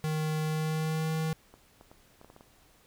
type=tone with pitch glide; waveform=square; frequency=155.56 to 158.83 Hz; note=D#3 to D#3; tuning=0 to +36 cents; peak=-29 dBFS; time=0.04-1.33 s; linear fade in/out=0 ms; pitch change=+36 cents; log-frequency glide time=0.43-1.11 s
type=clicks; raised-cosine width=1 ms; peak=-37 dBFS; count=8; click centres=1.54 / 1.811 / 1.915 / 2.214 / 2.246 / 2.301 / 2.364 / 2.409 s
effects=pink hiss -62 dBFS RMS until 2.86 s